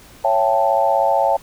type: chord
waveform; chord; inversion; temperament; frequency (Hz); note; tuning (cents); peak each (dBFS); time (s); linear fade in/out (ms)
sine; A dominant seventh; first; equal with one note detuned; 554.4 / 671.2 / 784 / 880; C#5 / E5 / G5 / A5; 0 / +31 / 0 / 0; -19; 0.24-1.37; 10
effects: pink hiss -45 dBFS RMS until 1.42 s

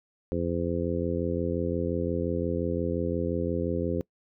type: harmonic tone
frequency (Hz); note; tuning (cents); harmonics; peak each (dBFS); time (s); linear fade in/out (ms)
85.7; F2; -32; 1 / 2 / 3 / 4 / 5 / 6; -33 / -33 / -33 / -33 / -33 / -33; 0.32-4.01; 0
effects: noise-tail reverb RT60 0.1 s tail -24 dB re dry

